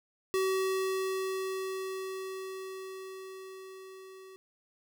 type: tone with level ramp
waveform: square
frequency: 380.1 Hz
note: F#4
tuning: 47 cents sharp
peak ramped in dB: -27 to -49 dBFS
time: 0.34-4.36 s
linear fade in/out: 0 ms
effects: none